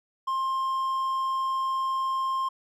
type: tone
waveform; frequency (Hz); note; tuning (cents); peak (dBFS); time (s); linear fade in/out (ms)
triangle; 1059; C6; +21; -23; 0.27-2.49; 10
effects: none